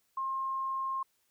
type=tone; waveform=sine; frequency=1066 Hz; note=C6; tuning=32 cents sharp; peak=-31 dBFS; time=0.17-1.03 s; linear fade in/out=5 ms; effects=white hiss -74 dBFS RMS until 1.3 s